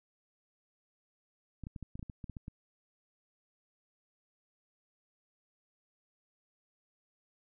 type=clicks; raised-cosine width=5 ms; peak=-30 dBFS; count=12; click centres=1.637 / 1.669 / 1.762 / 1.827 / 1.955 / 1.994 / 2.028 / 2.098 / 2.242 / 2.297 / 2.368 / 2.481 s; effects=none